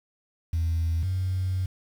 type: tone pair in turn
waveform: sine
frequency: 82.4 / 93.11 Hz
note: E2 / F#2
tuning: 0 / +11 cents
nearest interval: major second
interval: 211 cents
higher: second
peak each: -21 / -23 dBFS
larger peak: first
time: 0.53-1.03 / 1.03-1.66 s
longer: second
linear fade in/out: 5 ms
effects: tanh soft clip ceiling -20 dBFS + 8-bit